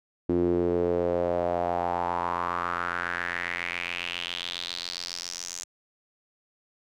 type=tone with band-pass filter sweep; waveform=sawtooth; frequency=87.31 Hz; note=F2; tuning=in tune; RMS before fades=-29 dBFS; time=0.29-5.64 s; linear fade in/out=5 ms; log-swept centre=320 to 6700 Hz; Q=4.3; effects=none